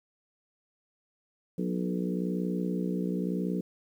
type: harmonic tone with a mistuned harmonic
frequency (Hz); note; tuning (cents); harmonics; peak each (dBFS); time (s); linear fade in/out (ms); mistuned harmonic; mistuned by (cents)
60.9; B1; -24; 3 / 4 / 5 / 6 / 7 / 8; -30 / -36 / -36 / -41 / -38 / -42; 1.58-3.61; 5; 7; +19
effects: 10-bit